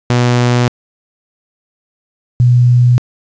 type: tone pair in turn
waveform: sawtooth / sine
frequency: 122.2 / 122.76 Hz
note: B2 / B2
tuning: -18 / -10 cents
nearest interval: unison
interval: 8 cents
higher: second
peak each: -5 dBFS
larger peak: neither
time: 0.1-0.68 / 2.4-2.98 s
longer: neither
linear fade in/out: 0 ms
effects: resampled to 16000 Hz + 7-bit